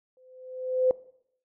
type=tone with exponential growth; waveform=sine; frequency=512 Hz; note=C5; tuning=38 cents flat; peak=-17 dBFS; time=0.17-0.91 s; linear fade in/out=1 ms; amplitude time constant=160 ms; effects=noise-tail reverb RT60 0.7 s tail -20 dB re dry